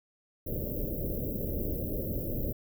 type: band-stop noise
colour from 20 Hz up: pink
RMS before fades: -33 dBFS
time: 0.46-2.53 s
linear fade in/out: 10 ms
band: 610 to 13000 Hz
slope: 96 dB/octave
effects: none